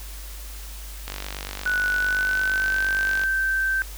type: click train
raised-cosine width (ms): 0.2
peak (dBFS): -14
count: 106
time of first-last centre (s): 1.08-3.236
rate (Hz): 48.7
type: tone with pitch glide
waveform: sine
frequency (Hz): 1480 to 1555.4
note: F#6 to G6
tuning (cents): 0 to -14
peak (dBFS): -20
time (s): 1.66-3.82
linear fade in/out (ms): 0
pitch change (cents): +86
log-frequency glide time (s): 1.98-2.89
effects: added 50 Hz sine -35 dBFS peak until 3.97 s + white hiss -42 dBFS RMS until 3.97 s

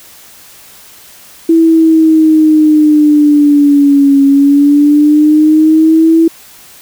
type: linear two-way sweep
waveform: sine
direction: down then up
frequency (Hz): 329.6 to 276.2 to 329.6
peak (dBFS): -3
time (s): 1.49-6.28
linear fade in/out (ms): 5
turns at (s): 4.24
effects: white hiss -37 dBFS RMS until 6.81 s

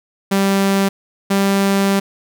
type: tone pair in turn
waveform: sawtooth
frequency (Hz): 196 / 196.9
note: G3 / G3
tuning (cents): 0 / +8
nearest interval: unison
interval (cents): 8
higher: second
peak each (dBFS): -9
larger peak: neither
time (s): 0.31-0.89 / 1.3-2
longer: second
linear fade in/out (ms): 10
effects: none

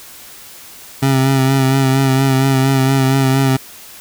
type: tone with vibrato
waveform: 25% pulse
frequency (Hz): 134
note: C3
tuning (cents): +42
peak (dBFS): -7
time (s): 1.02-3.57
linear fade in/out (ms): 10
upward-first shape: sine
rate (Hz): 4.3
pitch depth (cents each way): 31
effects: white hiss -37 dBFS RMS until 4 s

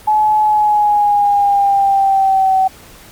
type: tone with pitch glide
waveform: sine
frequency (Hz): 854 to 760.8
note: G#5 to F#5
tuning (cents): +48 to +48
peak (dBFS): -9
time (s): 0.07-2.68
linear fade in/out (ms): 10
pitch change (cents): -200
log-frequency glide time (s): 0.41-2.57
effects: pink hiss -40 dBFS RMS until 3.11 s + Opus 48 kbps

